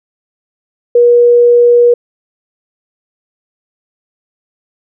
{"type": "tone", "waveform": "sine", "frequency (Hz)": 480, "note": "B4", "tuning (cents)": -49, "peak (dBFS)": -3, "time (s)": [0.95, 1.94], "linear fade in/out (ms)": 5, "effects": []}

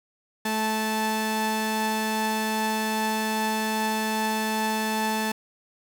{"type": "tone pair together", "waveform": "sawtooth", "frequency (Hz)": [218, 874.5], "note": ["A3", "A5"], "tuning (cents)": [-16, -11], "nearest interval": "2 octaves", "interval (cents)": 2405, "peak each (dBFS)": -23, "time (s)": [0.45, 5.32], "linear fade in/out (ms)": 5, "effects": []}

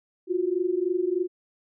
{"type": "tone pair together", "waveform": "sine", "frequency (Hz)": [346.7, 370], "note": ["F4", "F#4"], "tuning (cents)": [-13, 0], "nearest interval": "minor second", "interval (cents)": 113, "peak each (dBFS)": [-26, -25], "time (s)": [0.27, 1.28], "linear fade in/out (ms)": 50, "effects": []}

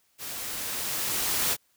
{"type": "noise with level ramp", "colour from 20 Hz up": "white", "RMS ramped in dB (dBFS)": [-37, -25], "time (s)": [0.18, 1.57], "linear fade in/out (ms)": 50, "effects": ["white hiss -68 dBFS RMS until 1.76 s"]}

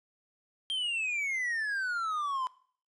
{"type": "exponential sweep", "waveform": "triangle", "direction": "down", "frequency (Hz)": [3204, 1007], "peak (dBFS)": -28, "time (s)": [0.7, 2.47], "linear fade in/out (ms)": 0, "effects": ["noise-tail reverb RT60 0.5 s tail -20 dB re dry", "resampled to 24000 Hz"]}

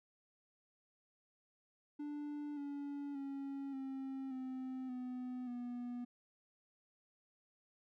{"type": "tone with pitch steps", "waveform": "triangle", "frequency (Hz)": [293.7, 284.7, 275.9, 267.5, 259.2, 251.3, 243.6], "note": ["D4", "C#4", "C#4", "C4", "C4", "B3", "B3"], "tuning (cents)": [0, 46, -8, 38, -16, 30, -24], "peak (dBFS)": -39, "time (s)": [1.99, 6.05], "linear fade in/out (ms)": 10, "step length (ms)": 580, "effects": []}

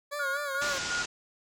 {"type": "tone with vibrato", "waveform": "20% pulse", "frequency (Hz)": 562, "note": "C#5", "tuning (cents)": 24, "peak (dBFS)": -28, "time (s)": [0.11, 0.79], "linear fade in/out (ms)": 20, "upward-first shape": "sine", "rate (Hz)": 4.1, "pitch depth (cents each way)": 81}
{"type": "tone with tremolo", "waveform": "sine", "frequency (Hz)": 1432, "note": "F6", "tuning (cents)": 43, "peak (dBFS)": -29, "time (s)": [0.19, 1.03], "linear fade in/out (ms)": 10, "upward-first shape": "square", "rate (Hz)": 2.8, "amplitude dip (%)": 55}
{"type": "low-pass noise", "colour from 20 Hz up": "white", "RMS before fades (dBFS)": -35, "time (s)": [0.61, 1.06], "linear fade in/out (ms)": 10, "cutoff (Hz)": 7300, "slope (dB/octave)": 48}
{"effects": []}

